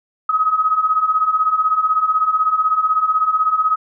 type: beating tone pair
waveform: sine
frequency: 1257 / 1273 Hz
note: D#6 / D#6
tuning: +17 / +39 cents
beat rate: 16 Hz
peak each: -19 / -15 dBFS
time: 0.29-3.76 s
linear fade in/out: 5 ms
effects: none